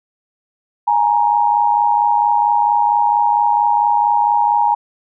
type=tone pair together; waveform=sine; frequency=833 / 937.4 Hz; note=G#5 / A#5; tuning=+5 / +9 cents; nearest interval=major second; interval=204 cents; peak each=-14 dBFS; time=0.87-4.75 s; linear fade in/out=10 ms; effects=none